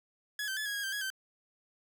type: tone with pitch steps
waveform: sawtooth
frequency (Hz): 1686 / 1552 / 1720 / 1654 / 1642 / 1570 / 1664 / 1550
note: G#6 / G6 / A6 / G#6 / G#6 / G6 / G#6 / G6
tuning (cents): +26 / -18 / -40 / -8 / -20 / +2 / +3 / -20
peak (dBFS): -30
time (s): 0.39-1.102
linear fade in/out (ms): 2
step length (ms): 89
effects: none